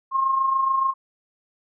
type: tone with amplitude modulation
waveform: sine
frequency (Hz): 1070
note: C6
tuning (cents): +38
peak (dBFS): -16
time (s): 0.11-0.94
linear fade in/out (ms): 50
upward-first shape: sine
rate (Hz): 27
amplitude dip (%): 50
effects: none